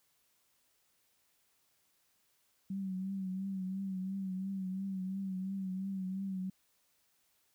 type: tone with vibrato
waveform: sine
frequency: 190.6 Hz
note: G3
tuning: 48 cents flat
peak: -35 dBFS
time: 2.7-6.5 s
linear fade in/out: 5 ms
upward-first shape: triangle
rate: 2.9 Hz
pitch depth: 57 cents each way
effects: white hiss -74 dBFS RMS until 7.54 s